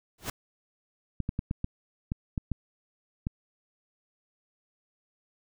pink noise with exponential growth, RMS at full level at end -28 dBFS, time 0.18-0.3 s, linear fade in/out 5 ms, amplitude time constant 26 ms
clicks, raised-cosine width 5 ms, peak -17 dBFS, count 9, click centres 1.203 / 1.291 / 1.391 / 1.511 / 1.644 / 2.119 / 2.378 / 2.517 / 3.269 s
effects none

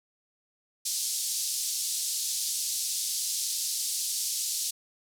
pink band-pass noise, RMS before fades -31 dBFS, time 0.85-4.71 s, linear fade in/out 10 ms, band 4500 to 12000 Hz, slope 24 dB/octave, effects none

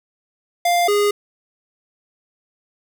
square tone pair in turn, 698.5 / 411.4 Hz, F5 / G#4, 0 / -16 cents, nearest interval major sixth, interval 916 cents, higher first, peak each -15 dBFS, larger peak neither, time 0.65-0.88 / 0.88-1.11 s, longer neither, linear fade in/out 5 ms, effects none

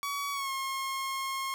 sawtooth tone with pitch glide, 1132 to 1075.9 Hz, C#6 to C6, +36 to +48 cents, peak -28 dBFS, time 0.03-1.54 s, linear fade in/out 0 ms, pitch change -88 cents, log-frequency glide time 0.32-0.51 s, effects none

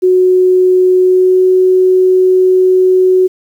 sine tone with pitch glide, 368.1 to 370.9 Hz, F#4 to F#4, -9 to +4 cents, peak -5 dBFS, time 0.02-3.28 s, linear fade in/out 20 ms, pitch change +13 cents, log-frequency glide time 1.01-1.43 s, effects 7-bit

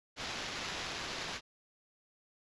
violet noise with sample-and-hold, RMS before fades -40 dBFS, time 0.16-1.41 s, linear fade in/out 50 ms, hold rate 8820 Hz, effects resampled to 22050 Hz

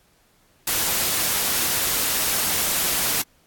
white noise, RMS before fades -22 dBFS, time 0.67-3.22 s, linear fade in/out 5 ms, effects pink hiss -60 dBFS RMS until 3.46 s + AAC 64 kbps

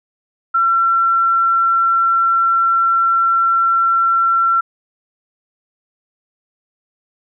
sine tone, 1355 Hz, E6, 47 cents sharp, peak -11 dBFS, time 0.54-4.61 s, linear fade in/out 10 ms, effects none

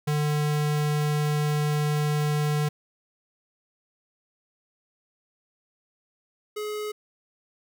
square tone pair in turn, 149.3 / 422.3 Hz, D3 / G#4, +29 / +29 cents, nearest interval octave + tritone, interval 1800 cents, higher second, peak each -23 / -30 dBFS, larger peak first, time 0.07-2.69 / 6.56-6.92 s, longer first, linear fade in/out 10 ms, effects none

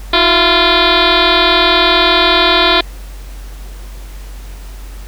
sine tone with frequency modulation, 1400 Hz, F6, 4 cents sharp, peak -7 dBFS, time 0.13-2.81 s, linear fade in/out 5 ms, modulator 345 Hz, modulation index 7.8, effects added 47 Hz sine -26 dBFS peak until 5.07 s + pink hiss -39 dBFS RMS until 5.07 s

